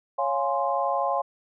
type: chord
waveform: sine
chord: Db major seventh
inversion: none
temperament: equal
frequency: 554.4 / 698.5 / 830.6 / 1046.5 Hz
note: Db5 / F5 / Ab5 / C6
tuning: 0 / 0 / 0 / 0 cents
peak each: -28 dBFS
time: 0.18-1.22 s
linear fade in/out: 10 ms
effects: none